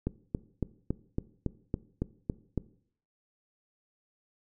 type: click train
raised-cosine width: 3 ms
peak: -16 dBFS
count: 10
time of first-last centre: 0.07-2.577 s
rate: 3.59 Hz
effects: noise-tail reverb RT60 0.6 s tail -19 dB re dry